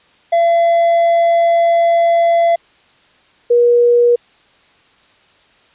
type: tone pair in turn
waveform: triangle / sine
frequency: 678 / 479.4 Hz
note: E5 / A#4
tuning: +49 / +48 cents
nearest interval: tritone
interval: 601 cents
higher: first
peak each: -7 dBFS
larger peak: neither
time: 0.32-2.56 / 3.5-4.16 s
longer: first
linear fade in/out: 10 ms
effects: white hiss -51 dBFS RMS until 5.74 s + resampled to 8000 Hz